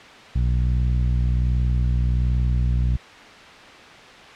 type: tone with low-pass filter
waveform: sawtooth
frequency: 61.3 Hz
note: B1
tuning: 12 cents flat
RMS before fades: -20 dBFS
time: 0.35-2.97 s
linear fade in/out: 10 ms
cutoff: 130 Hz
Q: 1.2
effects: white hiss -42 dBFS RMS until 4.35 s + low-pass 3000 Hz 12 dB/octave